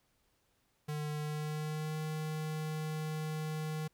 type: tone with pitch glide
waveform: square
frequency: 150.4 to 155.43 Hz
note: D3 to D#3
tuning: +42 to -1 cents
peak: -36 dBFS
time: 0.88-3.88 s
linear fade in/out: 10 ms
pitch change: +57 cents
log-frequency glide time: 1.2-1.97 s
effects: pink hiss -75 dBFS RMS until 3.93 s